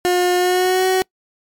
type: tone with pitch glide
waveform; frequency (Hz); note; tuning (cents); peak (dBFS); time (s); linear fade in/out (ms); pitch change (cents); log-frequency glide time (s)
30% pulse; 358.3 to 374.4; F4 to F#4; +44 to +20; -11; 0.05-1.02; 0; +76; 0.37-0.86
effects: noise-tail reverb RT60 0.1 s tail -25 dB re dry + MP3 96 kbps